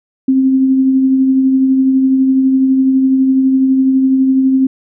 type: tone with tremolo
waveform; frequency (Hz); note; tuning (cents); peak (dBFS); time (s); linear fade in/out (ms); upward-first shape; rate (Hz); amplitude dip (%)
sine; 264.3; C4; +18; -6; 0.28-4.67; 5; triangle; 12; 35
effects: none